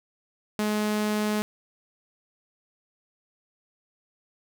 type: tone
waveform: sawtooth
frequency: 211.5 Hz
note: G#3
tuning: 32 cents sharp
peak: -20 dBFS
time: 0.59-1.42 s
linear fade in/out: 0 ms
effects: none

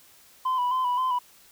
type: tone with vibrato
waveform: sine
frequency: 1006 Hz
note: B5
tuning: 32 cents sharp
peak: -20 dBFS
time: 0.45-1.19 s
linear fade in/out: 10 ms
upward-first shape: square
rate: 3.8 Hz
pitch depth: 38 cents each way
effects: tanh soft clip ceiling -21 dBFS + white hiss -55 dBFS RMS until 1.51 s

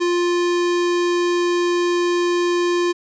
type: tone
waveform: square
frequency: 350.2 Hz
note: F4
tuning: 5 cents sharp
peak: -17 dBFS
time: 0-2.93 s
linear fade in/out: 20 ms
effects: resampled to 16000 Hz

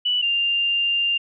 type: tone pair in turn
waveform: sine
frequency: 2960 / 2794 Hz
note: F#7 / F7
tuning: 0 / 0 cents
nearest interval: minor second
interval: 100 cents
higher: first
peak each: -18 dBFS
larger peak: neither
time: 0.05-0.22 / 0.22-1.18 s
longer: second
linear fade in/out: 10 ms
effects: none

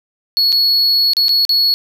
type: tone with dropouts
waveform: triangle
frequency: 4368 Hz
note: C#8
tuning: 26 cents flat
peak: -9 dBFS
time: 0.37-1.74 s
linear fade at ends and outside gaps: 0 ms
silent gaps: 0.521-0.526 / 1.134-1.168 / 1.283-1.292 / 1.451-1.493 s
effects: none

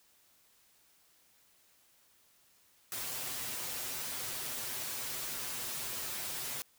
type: noise with comb filter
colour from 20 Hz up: white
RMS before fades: -39 dBFS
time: 2.92-6.62 s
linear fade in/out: 0 ms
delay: 7.9 ms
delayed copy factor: +0.8
effects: white hiss -67 dBFS RMS until 6.78 s

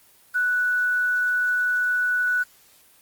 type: tone with quantisation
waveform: sine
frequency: 1480 Hz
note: F#6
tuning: in tune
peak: -19 dBFS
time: 0.34-2.44 s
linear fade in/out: 20 ms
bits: 7
effects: white hiss -55 dBFS RMS until 3.01 s + Opus 24 kbps

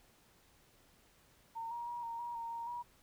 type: tone with pitch steps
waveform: sine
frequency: 913 / 946 / 955 / 926 / 952 / 925 / 930 / 961 Hz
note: A#5 / A#5 / A#5 / A#5 / A#5 / A#5 / A#5 / B5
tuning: -36 / +25 / +42 / -12 / +36 / -14 / -4 / -48 cents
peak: -39 dBFS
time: 1.55-2.83 s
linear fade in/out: 20 ms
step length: 160 ms
effects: pink hiss -67 dBFS RMS until 3.02 s

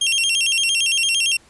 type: tone with vibrato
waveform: sawtooth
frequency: 2960 Hz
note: F#7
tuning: in tune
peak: -13 dBFS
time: 0.01-1.37 s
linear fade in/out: 5 ms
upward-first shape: square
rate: 8.8 Hz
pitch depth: 140 cents each way
effects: pink hiss -52 dBFS RMS until 1.49 s + resampled to 24000 Hz

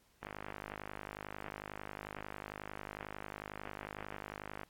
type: click train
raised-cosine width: 0.5 ms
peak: -27 dBFS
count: 226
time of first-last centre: 0.23-4.633 s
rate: 51.1 Hz
effects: pink hiss -70 dBFS RMS until 4.69 s + AAC 64 kbps

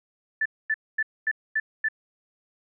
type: tone bursts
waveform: sine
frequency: 1756 Hz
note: A6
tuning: 4 cents flat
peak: -21 dBFS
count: 6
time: 0.41-1.886 s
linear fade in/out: 5 ms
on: 46 ms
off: 240 ms
effects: none

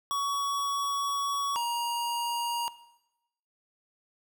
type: tone pair in turn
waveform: square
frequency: 1124 / 945.2 Hz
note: C#6 / A#5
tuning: +24 / +24 cents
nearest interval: minor third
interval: 300 cents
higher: first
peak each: -28 dBFS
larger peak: neither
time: 0.11-1.56 / 1.56-2.68 s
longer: first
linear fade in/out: 0 ms
effects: noise-tail reverb RT60 0.9 s tail -17 dB re dry

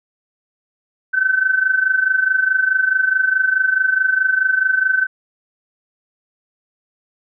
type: tone with amplitude modulation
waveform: sine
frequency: 1528 Hz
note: G6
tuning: 45 cents flat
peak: -10 dBFS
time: 1.13-5.07 s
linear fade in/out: 20 ms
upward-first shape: sine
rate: 24.7 Hz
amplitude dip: 75%
effects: none

